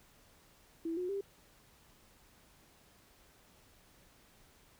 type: tone with pitch steps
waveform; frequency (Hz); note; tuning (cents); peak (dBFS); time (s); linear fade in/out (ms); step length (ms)
sine; 329.6 / 361.5 / 396.5; E4 / F#4 / G4; 0 / -40 / +20; -34; 0.85-1.21; 5; 120
effects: pink hiss -64 dBFS RMS until 4.79 s